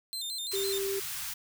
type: tone with vibrato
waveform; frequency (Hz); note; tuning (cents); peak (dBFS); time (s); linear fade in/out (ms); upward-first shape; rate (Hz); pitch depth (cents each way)
sawtooth; 3861; B7; -40; -31; 0.13-0.78; 0; square; 5.9; 110
type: band-stop noise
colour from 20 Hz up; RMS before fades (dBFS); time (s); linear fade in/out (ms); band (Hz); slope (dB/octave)
white; -37; 0.51-1.34; 10; 150 to 1000; 24
type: tone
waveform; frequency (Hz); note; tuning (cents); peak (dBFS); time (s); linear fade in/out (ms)
sine; 392.3; G4; +1; -30; 0.53-1; 10
effects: none